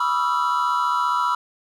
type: tone cluster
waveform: triangle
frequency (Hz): 983 / 1139 / 1281 / 1356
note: B5 / C#6 / E6 / E6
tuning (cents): -8 / +47 / -50 / +49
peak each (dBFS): -20 / -27 / -24 / -22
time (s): 0-1.35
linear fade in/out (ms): 5
effects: none